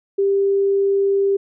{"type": "tone", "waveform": "sine", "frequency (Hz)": 395.3, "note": "G4", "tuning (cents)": 15, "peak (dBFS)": -14, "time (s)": [0.18, 1.37], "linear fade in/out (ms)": 10, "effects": []}